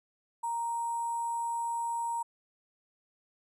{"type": "tone with sample-and-hold", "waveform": "sine", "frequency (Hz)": 932.3, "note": "A#5", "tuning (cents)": 0, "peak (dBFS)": -30, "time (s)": [0.43, 2.23], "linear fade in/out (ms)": 10, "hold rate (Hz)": 8820, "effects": ["resampled to 22050 Hz"]}